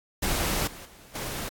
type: noise with level steps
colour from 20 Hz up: pink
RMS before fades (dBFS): -27 / -43 / -51 / -34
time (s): 0.22-1.49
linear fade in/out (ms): 10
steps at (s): 0.67 / 0.85 / 1.15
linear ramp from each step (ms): 5
effects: AAC 64 kbps